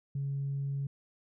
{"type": "tone", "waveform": "sine", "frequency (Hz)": 139, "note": "C#3", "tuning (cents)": 5, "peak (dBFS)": -30, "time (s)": [0.15, 0.87], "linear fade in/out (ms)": 5, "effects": ["tanh soft clip ceiling -27 dBFS"]}